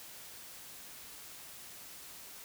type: silence
effects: white hiss -50 dBFS RMS until 2.44 s